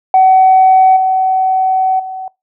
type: tone with level steps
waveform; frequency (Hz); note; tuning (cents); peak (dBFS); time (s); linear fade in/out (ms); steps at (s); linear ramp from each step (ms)
sine; 755; F#5; +35; -3 / -9 / -21; 0.14-2.28; 2; 0.96 / 1.99; 10
effects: noise-tail reverb RT60 0.2 s tail -23 dB re dry + tanh soft clip ceiling 0 dBFS